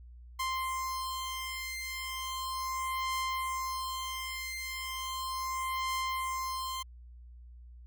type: beating tone pair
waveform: sawtooth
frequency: 1046.5 / 1046.86 Hz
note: C6 / C6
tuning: 0 / +1 cents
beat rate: 0.36 Hz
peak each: -33 / -33 dBFS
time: 0.39-6.83 s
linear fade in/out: 10 ms
effects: added 60 Hz sine -48 dBFS peak until 7.86 s